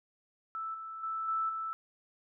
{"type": "tone with level steps", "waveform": "sine", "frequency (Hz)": 1318.5, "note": "E6", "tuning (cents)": 0, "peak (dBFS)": [-35, -40, -33, -29, -34], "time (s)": [0.55, 1.73], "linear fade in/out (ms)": 0, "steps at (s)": [0.74, 1.03, 1.28, 1.49], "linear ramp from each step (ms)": 5, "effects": []}